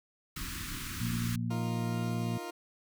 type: band-stop noise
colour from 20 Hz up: pink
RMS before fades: -39 dBFS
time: 0.36-1.36 s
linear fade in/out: 5 ms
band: 330 to 1100 Hz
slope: 48 dB/octave
type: harmonic tone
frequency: 58.27 Hz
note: A#1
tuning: in tune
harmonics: 2 / 3 / 4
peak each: -33 / -37 / -36 dBFS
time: 1-2.38 s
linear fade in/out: 10 ms
type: chord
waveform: 20% pulse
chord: Eb suspended second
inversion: none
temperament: equal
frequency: 311.1 / 349.2 / 466.2 Hz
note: Eb4 / F4 / Bb4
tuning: 0 / 0 / 0 cents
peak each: -41 / -35 / -41 dBFS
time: 1.5-2.51 s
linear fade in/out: 10 ms
effects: none